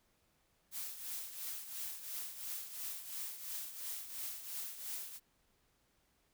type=noise with tremolo; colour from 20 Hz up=blue; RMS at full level=-41 dBFS; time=0.71-5.2 s; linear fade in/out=50 ms; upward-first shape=triangle; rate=2.9 Hz; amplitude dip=70%; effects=pink hiss -75 dBFS RMS until 6.33 s